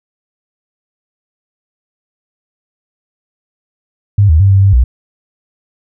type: tone with pitch steps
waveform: sine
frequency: 101.5 / 78.1 / 98.1 / 97.3 / 98.2 / 61.5 Hz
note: G#2 / D#2 / G2 / G2 / G2 / B1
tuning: -39 / +7 / +2 / -12 / +4 / -7 cents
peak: -4 dBFS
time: 4.18-4.84 s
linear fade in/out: 5 ms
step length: 110 ms
effects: none